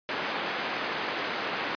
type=band-pass noise; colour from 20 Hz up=white; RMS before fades=-32 dBFS; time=0.09-1.75 s; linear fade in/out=0 ms; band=240 to 2100 Hz; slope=12 dB/octave; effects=resampled to 11025 Hz